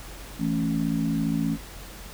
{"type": "chord", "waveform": "sine", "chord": "A major", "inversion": "second", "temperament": "equal", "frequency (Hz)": [164.81, 220, 277.2], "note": ["E3", "A3", "C#4"], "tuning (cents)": [0, 0, 0], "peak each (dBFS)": -27, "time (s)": [0.38, 1.58], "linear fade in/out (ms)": 50, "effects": ["added 46 Hz sine -42 dBFS peak until 2.13 s", "pink hiss -43 dBFS RMS until 2.13 s"]}